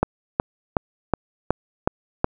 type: click train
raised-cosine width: 1 ms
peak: -3 dBFS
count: 7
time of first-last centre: 0.03-2.244 s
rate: 2.71 Hz
effects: none